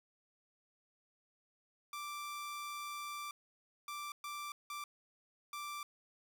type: tone bursts at uneven times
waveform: sawtooth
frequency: 1174.7 Hz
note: D6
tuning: in tune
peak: -38 dBFS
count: 5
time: 1.93-3.31 / 3.88-4.12 / 4.24-4.52 / 4.7-4.84 / 5.53-5.83 s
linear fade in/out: 2 ms
effects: none